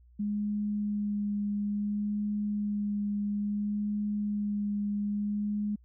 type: tone with vibrato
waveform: sine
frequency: 206.5 Hz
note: G#3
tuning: 10 cents flat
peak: -28 dBFS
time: 0.19-5.76 s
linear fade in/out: 10 ms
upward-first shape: sine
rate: 0.59 Hz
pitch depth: 12 cents each way
effects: added 60 Hz sine -55 dBFS peak until 5.84 s